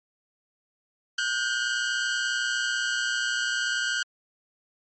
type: tone pair together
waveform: sawtooth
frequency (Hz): 1447.6 / 1568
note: F#6 / G6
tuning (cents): -38 / 0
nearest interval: minor second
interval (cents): 138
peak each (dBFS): -24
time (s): 1.18-4.03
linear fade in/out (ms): 5
effects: MP3 32 kbps